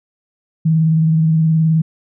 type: tone with vibrato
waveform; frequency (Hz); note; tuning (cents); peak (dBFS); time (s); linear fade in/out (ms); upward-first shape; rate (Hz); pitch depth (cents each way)
sine; 160; D#3; +49; -10; 0.65-1.82; 10; square; 19; 25
effects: none